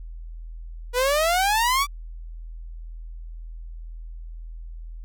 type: exponential sweep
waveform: sawtooth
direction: up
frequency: 480 to 1174.7 Hz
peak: -15 dBFS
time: 0.93-1.87 s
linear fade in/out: 50 ms
effects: added 41 Hz sine -34 dBFS peak until 5.04 s